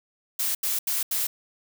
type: noise bursts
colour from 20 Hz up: blue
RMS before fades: -26 dBFS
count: 4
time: 0.39-1.27 s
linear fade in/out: 5 ms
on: 160 ms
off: 80 ms
effects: none